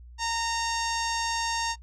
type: tone with low-pass filter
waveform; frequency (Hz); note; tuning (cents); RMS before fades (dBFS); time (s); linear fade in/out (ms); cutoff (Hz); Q
sawtooth; 921; A#5; -21; -29; 0.18-1.76; 50; 6100; 3.1
effects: noise-tail reverb RT60 0.1 s tail -20 dB re dry + added 60 Hz sine -44 dBFS peak until 1.82 s